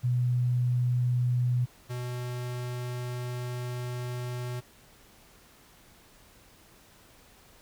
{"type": "tone pair in turn", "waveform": ["sine", "square"], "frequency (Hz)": [123.47, 123.47], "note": ["B2", "B2"], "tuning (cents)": [0, 0], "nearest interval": "unison", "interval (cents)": 0, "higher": "neither", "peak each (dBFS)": [-23, -33], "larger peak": "first", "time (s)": [[0.03, 1.66], [1.89, 4.61]], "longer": "second", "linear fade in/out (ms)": 20, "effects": ["pink hiss -57 dBFS RMS until 7.61 s"]}